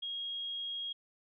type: tone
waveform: sine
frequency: 3274 Hz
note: G#7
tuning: 25 cents flat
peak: -36 dBFS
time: 0.02-0.93 s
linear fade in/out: 10 ms
effects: none